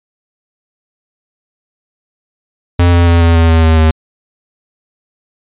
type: tone with pitch steps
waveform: square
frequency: 87.31 / 86.11 / 84.92 / 83.75 / 82.6 / 81.46 / 80.34 / 79.24 Hz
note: F2 / F2 / F2 / E2 / E2 / E2 / E2 / D#2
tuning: 0 / -24 / -48 / +28 / +4 / -20 / -44 / +32 cents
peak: -6 dBFS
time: 2.79-3.91 s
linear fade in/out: 5 ms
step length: 140 ms
effects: resampled to 8000 Hz